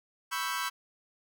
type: chord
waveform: sawtooth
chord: C# half-diminished seventh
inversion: third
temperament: equal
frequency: 987.8 / 1108.7 / 1318.5 / 1568 Hz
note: B5 / C#6 / E6 / G6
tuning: 0 / 0 / 0 / 0 cents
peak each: -33 dBFS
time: 0.31-0.7 s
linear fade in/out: 20 ms
effects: none